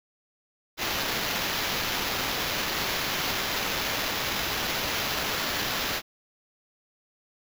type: noise with sample-and-hold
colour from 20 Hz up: white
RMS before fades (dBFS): -29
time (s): 0.77-6.02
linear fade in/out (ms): 50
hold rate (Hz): 8820
effects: none